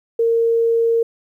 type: tone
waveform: sine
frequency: 460.2 Hz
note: A#4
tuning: 22 cents flat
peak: -13 dBFS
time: 0.19-1.03 s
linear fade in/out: 5 ms
effects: 9-bit